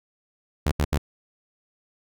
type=tone bursts; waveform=sawtooth; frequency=73.42 Hz; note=D2; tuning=in tune; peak=-16 dBFS; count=3; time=0.66-0.98 s; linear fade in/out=5 ms; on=56 ms; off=76 ms; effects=none